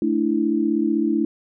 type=chord; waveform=sine; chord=A suspended fourth; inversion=none; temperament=equal; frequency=220 / 293.7 / 329.6 Hz; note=A3 / D4 / E4; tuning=0 / 0 / 0 cents; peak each=-23 / -22 / -21 dBFS; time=0.02-1.25 s; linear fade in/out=2 ms; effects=none